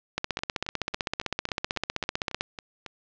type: two click trains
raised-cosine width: 0.2 ms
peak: -19 / -9 dBFS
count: 10 / 36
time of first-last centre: 0.39-2.863 / 0.18-2.409 s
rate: 3.64 / 15.7 Hz
effects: low-pass 5000 Hz 12 dB/octave